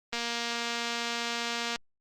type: click train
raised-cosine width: 0.2 ms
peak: -15 dBFS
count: 384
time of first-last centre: 0.13-1.76 s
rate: 235 Hz
effects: Opus 24 kbps